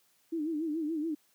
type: tone with vibrato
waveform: sine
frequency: 313.9 Hz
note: D#4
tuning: 15 cents sharp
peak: -30 dBFS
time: 0.32-1.15 s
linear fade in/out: 10 ms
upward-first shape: sine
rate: 7 Hz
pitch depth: 110 cents each way
effects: white hiss -69 dBFS RMS until 1.34 s + high-pass 100 Hz 12 dB/octave